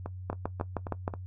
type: two click trains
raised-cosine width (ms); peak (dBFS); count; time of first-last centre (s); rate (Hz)
1; -22 / -16; 5 / 6; 0.06-1.138 / 0.3-1.079; 3.71 / 6.42
effects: noise-tail reverb RT60 0.1 s tail -17 dB re dry + added 92 Hz sine -38 dBFS peak until 1.26 s